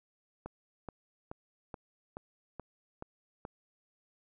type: click train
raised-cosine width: 1 ms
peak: -27 dBFS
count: 8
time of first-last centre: 0.46-3.451 s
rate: 2.34 Hz
effects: none